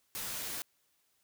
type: noise with comb filter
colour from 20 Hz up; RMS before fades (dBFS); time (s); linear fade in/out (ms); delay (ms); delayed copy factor
white; -39; 0.15-0.62; 0; 12; -0.65
effects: white hiss -74 dBFS RMS until 1.23 s